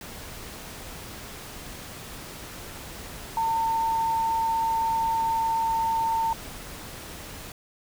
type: tone in noise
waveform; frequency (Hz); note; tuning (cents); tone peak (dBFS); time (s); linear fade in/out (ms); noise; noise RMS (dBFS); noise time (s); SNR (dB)
sine; 904; A5; +47; -22; 3.37-6.33; 2; pink; -40; 0.01-7.52; +15
effects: none